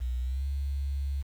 sine tone with pitch glide, 61.74 to 69.3 Hz, B1 to C#2, 0 to 0 cents, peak -28 dBFS, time 0-1.23 s, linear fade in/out 20 ms, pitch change +200 cents, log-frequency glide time 0.21-0.46 s, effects 9-bit

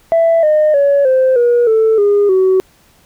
sine tone with pitch steps, 663 / 611.5 / 564 / 520.2 / 479.8 / 442.5 / 408.1 / 376.4 Hz, E5 / D#5 / C#5 / C5 / A#4 / A4 / G#4 / F#4, +10 / -30 / +30 / -10 / +50 / +10 / -30 / +30 cents, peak -6 dBFS, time 0.12-2.6 s, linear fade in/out 0 ms, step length 310 ms, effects tanh soft clip ceiling -5 dBFS + pink hiss -50 dBFS RMS until 3.05 s

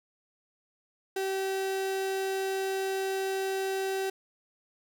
35% pulse tone, 384.8 Hz, G4, 32 cents flat, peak -27 dBFS, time 1.16-4.1 s, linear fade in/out 5 ms, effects none

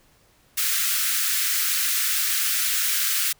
white high-pass noise, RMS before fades -23 dBFS, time 0.57-3.33 s, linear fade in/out 10 ms, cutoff 1300 Hz, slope 48 dB/octave, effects pink hiss -59 dBFS RMS until 3.39 s

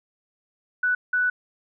sine tone bursts at uneven times, 1485 Hz, F#6, 6 cents sharp, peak -19 dBFS, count 2, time 0.83-0.95 / 1.13-1.3 s, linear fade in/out 5 ms, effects none

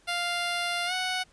10% pulse tone with pitch glide, 698.5 to 740 Hz, F5 to F#5, 0 to 0 cents, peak -19 dBFS, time 0.07-1.24 s, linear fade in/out 20 ms, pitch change +100 cents, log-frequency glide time 0.86-0.93 s, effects pink hiss -61 dBFS RMS until 1.32 s + resampled to 22050 Hz

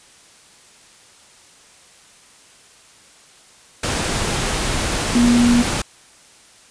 sine tone in noise, 240 Hz, B3, 49 cents flat, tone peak -11 dBFS, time 5.15-5.62 s, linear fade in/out 5 ms, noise pink, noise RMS -21 dBFS, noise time 3.83-5.82 s, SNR +7 dB, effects white hiss -48 dBFS RMS until 6.7 s + resampled to 22050 Hz

